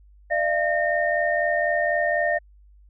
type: tone cluster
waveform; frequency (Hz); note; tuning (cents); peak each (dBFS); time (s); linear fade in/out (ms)
sine; 599 / 683 / 1831; D5 / F5 / A#6; +34 / -39 / -32; -24; 0.3-2.39; 20
effects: added 50 Hz sine -49 dBFS peak until 2.89 s